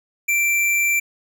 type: tone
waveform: square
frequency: 2349 Hz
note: D7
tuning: in tune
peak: -17 dBFS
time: 0.28-1 s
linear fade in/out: 10 ms
effects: none